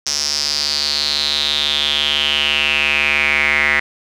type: tone with band-pass filter sweep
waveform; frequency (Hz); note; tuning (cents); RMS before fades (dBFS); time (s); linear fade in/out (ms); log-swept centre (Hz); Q
square; 73; D2; -10; -17; 0.06-3.8; 5; 5600 to 2000; 7.1
effects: none